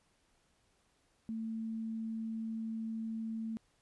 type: tone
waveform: sine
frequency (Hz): 223.4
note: A3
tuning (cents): +27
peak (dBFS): -36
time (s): 1.29-3.57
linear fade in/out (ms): 0
effects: pink hiss -73 dBFS RMS until 3.81 s + resampled to 24000 Hz